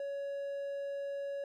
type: tone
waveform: triangle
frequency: 560 Hz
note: C#5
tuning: 18 cents sharp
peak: -34 dBFS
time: 0-1.44 s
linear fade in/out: 2 ms
effects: none